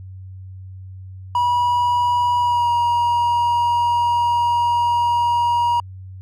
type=tone with pitch glide; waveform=triangle; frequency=969 to 952.9 Hz; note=B5 to A#5; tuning=-33 to +38 cents; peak=-13 dBFS; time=1.35-5.8 s; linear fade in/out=2 ms; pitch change=-29 cents; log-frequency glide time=2.4-2.7 s; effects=added 94 Hz sine -33 dBFS peak until 6.21 s